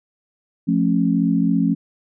sine chord, F augmented, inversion none, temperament just, 174.61 / 218.3 / 272.8 Hz, F3 / A3 / C#4, 0 / -13 / -28 cents, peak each -19 / -20 / -19 dBFS, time 0.67-1.75 s, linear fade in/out 20 ms, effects none

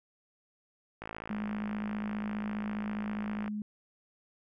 click train, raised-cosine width 0.5 ms, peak -25 dBFS, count 136, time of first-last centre 1.02-3.479 s, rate 54.9 Hz
sine tone, 210 Hz, G#3, 19 cents sharp, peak -33 dBFS, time 1.3-3.62 s, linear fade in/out 2 ms
effects none

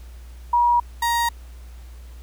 sine / 35% pulse tone pair in turn, 958 / 940.5 Hz, A#5 / A#5, +47 / +15 cents, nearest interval unison, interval 32 cents, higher first, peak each -14 / -17 dBFS, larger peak first, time 0.53-0.8 / 1.02-1.29 s, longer neither, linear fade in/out 5 ms, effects added 60 Hz sine -37 dBFS peak until 2.22 s + pink hiss -53 dBFS RMS until 2.22 s

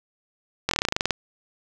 slowing click train, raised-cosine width 0.2 ms, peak -4 dBFS, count 13, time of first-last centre 0.69-1.107 s, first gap 22 ms, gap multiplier 1.08, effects none

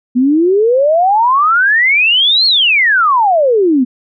sine exponential two-way sweep, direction up then down, 240 to 4357 to 240 Hz, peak -7 dBFS, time 0.15-3.85 s, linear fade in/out 20 ms, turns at 2.46 s, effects none

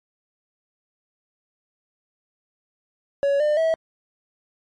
triangle tone with pitch steps, 561 / 600 / 648 Hz, C#5 / D5 / E5, +21 / +37 / -30 cents, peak -15 dBFS, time 3.23-3.74 s, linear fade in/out 0 ms, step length 170 ms, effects MP3 48 kbps

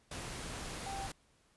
sine tone in noise, 784 Hz, G5, in tune, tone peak -40 dBFS, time 0.86-1.07 s, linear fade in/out 5 ms, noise pink, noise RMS -43 dBFS, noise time 0.11-1.12 s, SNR 0 dB, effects pink hiss -70 dBFS RMS until 1.56 s + resampled to 24000 Hz

